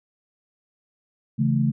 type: chord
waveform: sine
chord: A major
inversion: first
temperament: equal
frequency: 138.59 / 164.81 / 220 Hz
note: C#3 / E3 / A3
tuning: 0 / 0 / 0 cents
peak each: -21 / -26 / -22 dBFS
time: 1.38-1.72 s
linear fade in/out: 20 ms
effects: none